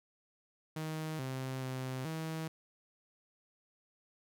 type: tone with pitch steps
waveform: sawtooth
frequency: 157.1 / 131.2 / 129.9 / 160 Hz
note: D#3 / C3 / C3 / D#3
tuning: +17 / +5 / -12 / +49 cents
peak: -33 dBFS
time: 0.76-2.48 s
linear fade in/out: 5 ms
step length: 430 ms
effects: none